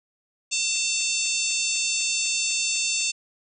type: harmonic tone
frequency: 896 Hz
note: A5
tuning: 31 cents sharp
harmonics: 3 / 4 / 5 / 6 / 7 / 8 / 9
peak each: -28 / -32 / -31 / -34 / -30 / -29 / -32 dBFS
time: 0.51-3.12 s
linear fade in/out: 20 ms
effects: none